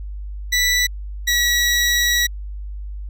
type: tone pair in turn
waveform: 20% pulse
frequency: 1969 / 1929.6 Hz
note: B6 / B6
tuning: -6 / -41 cents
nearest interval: unison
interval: 35 cents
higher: first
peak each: -10 dBFS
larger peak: neither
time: 0.52-0.87 / 1.27-2.27 s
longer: second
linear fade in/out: 10 ms
effects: added 50 Hz sine -27 dBFS peak until 3.09 s